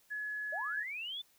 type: tone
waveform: sine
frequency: 1697 Hz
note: G#6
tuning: 37 cents sharp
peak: -36 dBFS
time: 0.1-0.84 s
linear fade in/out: 20 ms
type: linear sweep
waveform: sine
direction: up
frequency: 560 to 3568 Hz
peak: -38 dBFS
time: 0.52-1.22 s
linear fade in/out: 10 ms
effects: white hiss -68 dBFS RMS until 1.38 s